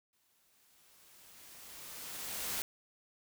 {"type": "noise with exponential growth", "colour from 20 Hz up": "white", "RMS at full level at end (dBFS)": -36, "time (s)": [0.13, 2.62], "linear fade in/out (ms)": 1, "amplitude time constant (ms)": 540, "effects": []}